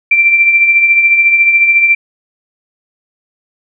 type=tone with tremolo; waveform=sine; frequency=2353 Hz; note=D7; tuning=3 cents sharp; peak=-3 dBFS; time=0.11-1.95 s; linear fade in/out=5 ms; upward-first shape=triangle; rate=14 Hz; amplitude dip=55%; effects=none